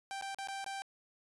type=tone with dropouts; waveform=sawtooth; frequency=784 Hz; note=G5; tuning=in tune; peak=-35 dBFS; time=0.11-0.82 s; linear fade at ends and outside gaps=0 ms; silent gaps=0.212-0.223 / 0.346-0.386 / 0.473-0.485 / 0.643-0.663 s; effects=resampled to 24000 Hz